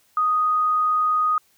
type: tone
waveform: sine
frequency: 1244.5 Hz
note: D#6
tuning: in tune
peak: -17 dBFS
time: 0.17-1.38 s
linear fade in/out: 2 ms
effects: white hiss -61 dBFS RMS until 1.57 s